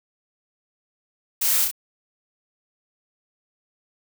blue noise with echo, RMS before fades -22 dBFS, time 1.41-1.65 s, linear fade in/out 10 ms, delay 32 ms, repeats 2, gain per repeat -3 dB, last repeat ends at 1.714 s, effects none

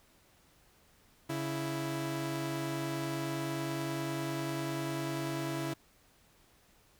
sawtooth tone pair together, 140 / 330.1 Hz, C#3 / E4, +18 / +2 cents, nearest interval octave + minor third, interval 1484 cents, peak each -33 / -32 dBFS, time 1.29-5.74 s, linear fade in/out 10 ms, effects pink hiss -65 dBFS RMS until 6.99 s

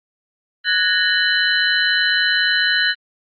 sine tone cluster, 1481 / 1671 / 1835 / 2993 / 4062 Hz, F#6 / G#6 / A#6 / F#7 / B7, +1 / +10 / -28 / +19 / +48 cents, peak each -21 dBFS, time 0.64-2.95 s, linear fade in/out 50 ms, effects Opus 32 kbps

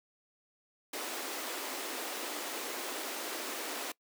pink high-pass noise, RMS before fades -39 dBFS, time 0.93-3.92 s, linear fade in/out 5 ms, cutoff 270 Hz, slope 48 dB/octave, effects noise-tail reverb RT60 0.1 s tail -22 dB re dry

